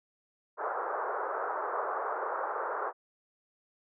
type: band-pass noise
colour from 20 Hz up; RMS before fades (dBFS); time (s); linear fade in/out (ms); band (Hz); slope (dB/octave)
white; -34; 0.57-2.93; 50; 400 to 1400; 48
effects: none